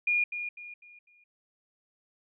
sine tone with echo, 2429 Hz, D#7, 42 cents flat, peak -23 dBFS, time 0.07-0.24 s, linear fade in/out 5 ms, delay 250 ms, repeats 4, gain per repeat -9 dB, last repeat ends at 1.24 s, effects none

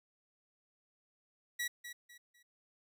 sawtooth tone with echo, 1932 Hz, B6, 39 cents flat, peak -31 dBFS, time 1.59-1.68 s, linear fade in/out 10 ms, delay 250 ms, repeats 3, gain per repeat -10 dB, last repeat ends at 2.43 s, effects none

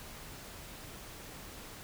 silence, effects pink hiss -48 dBFS RMS until 1.83 s

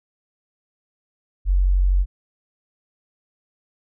sine tone, 46.25 Hz, F#1, in tune, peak -14 dBFS, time 1.45-2.06 s, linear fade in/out 50 ms, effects none

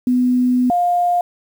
sine tone pair in turn, 249.6 / 706 Hz, B3 / F5, +19 / +19 cents, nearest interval octave + tritone, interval 1800 cents, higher second, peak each -12 / -13 dBFS, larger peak first, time 0.07-0.7 / 0.7-1.21 s, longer first, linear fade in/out 2 ms, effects 7-bit

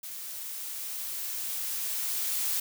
blue noise with level ramp, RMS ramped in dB -40 to -29 dBFS, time 0.03-2.6 s, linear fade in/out 5 ms, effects none

